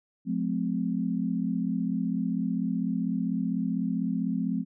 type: tone cluster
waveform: sine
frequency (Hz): 178 / 213.8 / 258.1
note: F3 / A3 / C4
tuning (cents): +33 / -49 / -23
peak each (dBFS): -30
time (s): 0.25-4.65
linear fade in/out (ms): 50
effects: none